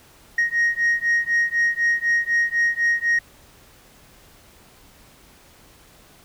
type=beating tone pair; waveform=sine; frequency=1871 / 1875 Hz; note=A#6 / A#6; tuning=+6 / +10 cents; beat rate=4 Hz; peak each=-19 dBFS; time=0.38-3.19 s; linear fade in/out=5 ms; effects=tanh soft clip ceiling -14 dBFS + pink hiss -51 dBFS RMS until 6.24 s